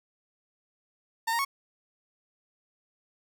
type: tone with pitch steps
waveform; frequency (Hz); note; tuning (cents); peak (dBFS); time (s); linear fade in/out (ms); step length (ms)
30% pulse; 909 / 931 / 1104; A#5 / A#5 / C#6; -44 / -2 / -7; -23; 1.27-1.45; 10; 60
effects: none